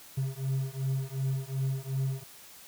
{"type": "beating tone pair", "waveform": "triangle", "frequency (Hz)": [132.5, 135.2], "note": ["C3", "C#3"], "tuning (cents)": [22, -43], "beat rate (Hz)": 2.7, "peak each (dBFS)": -30, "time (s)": [0.17, 2.24], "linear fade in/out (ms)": 10, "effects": ["white hiss -51 dBFS RMS until 2.67 s"]}